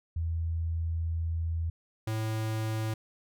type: tone pair in turn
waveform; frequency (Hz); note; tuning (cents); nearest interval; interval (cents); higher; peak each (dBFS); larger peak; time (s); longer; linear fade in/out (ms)
sine / square; 82.41 / 110; E2 / A2; 0 / 0; perfect fourth; 500; second; -28 / -30; first; 0.16-1.7 / 2.07-2.94; first; 5
effects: none